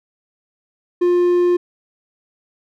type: tone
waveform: triangle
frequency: 353.4 Hz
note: F4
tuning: 21 cents sharp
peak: -10 dBFS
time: 1.01-1.57 s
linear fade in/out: 10 ms
effects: none